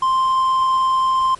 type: tone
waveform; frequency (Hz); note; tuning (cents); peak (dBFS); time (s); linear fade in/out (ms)
triangle; 1046.5; C6; 0; -12; 0.02-1.35; 5
effects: pink hiss -44 dBFS RMS until 1.39 s + MP3 48 kbps